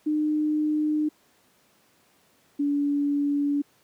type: tone pair in turn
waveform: sine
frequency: 303.9 / 286.8 Hz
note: D#4 / D4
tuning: -41 / -41 cents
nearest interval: minor second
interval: 100 cents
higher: first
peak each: -21 dBFS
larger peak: neither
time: 0.06-1.09 / 2.59-3.62 s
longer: neither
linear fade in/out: 10 ms
effects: pink hiss -62 dBFS RMS until 3.83 s + high-pass 150 Hz 12 dB/octave